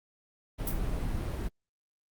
brown noise, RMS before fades -32 dBFS, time 0.58-1.49 s, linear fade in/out 20 ms
violet noise with exponential decay, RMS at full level -29 dBFS, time 0.67-0.81 s, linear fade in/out 5 ms, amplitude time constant 30 ms
effects Opus 32 kbps

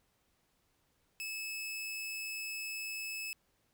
sawtooth tone, 2601 Hz, E7, 24 cents flat, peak -35 dBFS, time 1.2-3.33 s, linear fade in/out 0 ms, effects pink hiss -75 dBFS RMS until 3.73 s

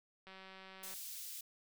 click train, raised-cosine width 0.3 ms, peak -38 dBFS, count 128, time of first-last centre 0.27-0.938 s, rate 190 Hz
white high-pass noise, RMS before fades -47 dBFS, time 0.83-1.41 s, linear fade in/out 5 ms, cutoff 3600 Hz, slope 12 dB/octave
effects none

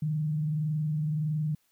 sine tone with frequency modulation, 153 Hz, D#3, 29 cents flat, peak -26 dBFS, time 0.02-1.55 s, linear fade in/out 5 ms, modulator 21.6 Hz, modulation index 0.3, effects white hiss -71 dBFS RMS until 1.71 s

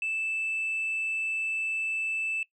sine tone, 2637 Hz, E7, in tune, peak -26 dBFS, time 0.02-2.43 s, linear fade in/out 2 ms, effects noise-tail reverb RT60 0.1 s tail -20 dB re dry + tanh soft clip ceiling -25 dBFS

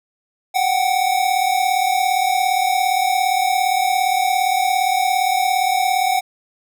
square tone pair together, 734 / 771.4 Hz, F#5 / G5, -14 / -28 cents, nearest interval minor second, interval 86 cents, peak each -19 dBFS, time 0.54-6.21 s, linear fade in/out 20 ms, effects none

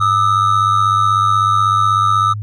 triangle ring-modulated tone, 1255 Hz, D#6, 15 cents sharp, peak -6 dBFS, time 0-2.34 s, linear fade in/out 20 ms, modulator 48.1 Hz, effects added 105 Hz sine -21 dBFS peak until 2.42 s + resampled to 24000 Hz

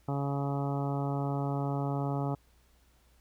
harmonic tone, 140.2 Hz, C#3, 20 cents sharp, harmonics 1 / 2 / 3 / 4 / 5 / 6 / 7 / 8 / 9, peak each -31 / -36 / -40 / -42 / -40 / -41 / -47 / -48 / -46 dBFS, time 0.08-2.35 s, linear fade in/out 5 ms, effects added 60 Hz sine -63 dBFS peak until 3.2 s + pink hiss -68 dBFS RMS until 3.2 s

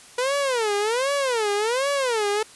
sawtooth tone with vibrato, 480.5 Hz, B4, 48 cents flat, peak -17 dBFS, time 0.18-2.43 s, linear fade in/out 5 ms, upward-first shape sine, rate 1.3 Hz, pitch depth 290 cents each way, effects white hiss -47 dBFS RMS until 2.55 s + resampled to 24000 Hz

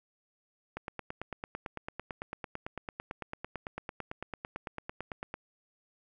click train, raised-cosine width 0.5 ms, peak -22 dBFS, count 42, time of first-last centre 0.77-5.341 s, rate 8.97 Hz, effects none

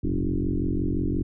sine tone with frequency modulation, 132.1 Hz, C3, 17 cents sharp, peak -22 dBFS, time 0.03-1.23 s, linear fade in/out 10 ms, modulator 45.7 Hz, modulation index 4.7, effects none

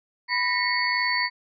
sine tone cluster, 989 / 1850 / 1953 / 2181 / 4499 Hz, B5 / A#6 / B6 / C#7 / C#8, +2 / -14 / -20 / -29 / +25 cents, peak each -28 dBFS, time 0.28-1.3 s, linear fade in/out 50 ms, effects none

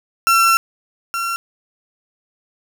35% pulse tone pair in turn, 1352 / 1364.6 Hz, E6 / F6, +43 / -41 cents, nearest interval unison, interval 16 cents, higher second, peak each -9 / -18 dBFS, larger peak first, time 0.27-0.57 / 1.14-1.36 s, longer first, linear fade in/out 0 ms, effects none

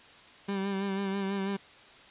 30% pulse tone with vibrato, 196 Hz, G3, in tune, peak -27 dBFS, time 0.48-1.57 s, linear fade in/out 10 ms, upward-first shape sine, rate 6.1 Hz, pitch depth 36 cents each way, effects white hiss -53 dBFS RMS until 2.1 s + resampled to 8000 Hz

